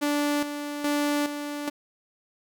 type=tone with tremolo; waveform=sawtooth; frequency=291.8 Hz; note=D4; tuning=11 cents flat; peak=-19 dBFS; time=0.01-1.7 s; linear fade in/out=20 ms; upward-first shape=square; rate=1.2 Hz; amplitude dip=60%; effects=none